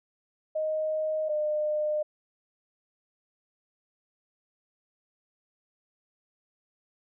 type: tone pair in turn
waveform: sine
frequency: 623 / 605.3 Hz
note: D#5 / D#5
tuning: +2 / -48 cents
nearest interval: unison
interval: 50 cents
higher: first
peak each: -26 / -25 dBFS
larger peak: second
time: 0.55-1.29 / 1.29-2.03 s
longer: neither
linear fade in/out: 10 ms
effects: none